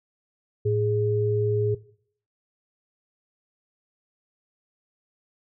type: tone pair together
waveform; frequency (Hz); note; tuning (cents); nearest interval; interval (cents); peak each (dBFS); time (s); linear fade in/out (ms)
sine; 110 / 415.3; A2 / G#4; 0 / 0; octave + major seventh; 2300; -23; 0.65-1.75; 10
effects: noise-tail reverb RT60 0.6 s tail -19 dB re dry